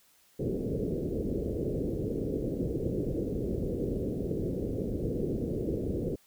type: low-pass noise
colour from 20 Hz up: white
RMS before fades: -32 dBFS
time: 0.39-6.16 s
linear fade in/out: 10 ms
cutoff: 490 Hz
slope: 48 dB/octave
effects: white hiss -64 dBFS RMS until 6.26 s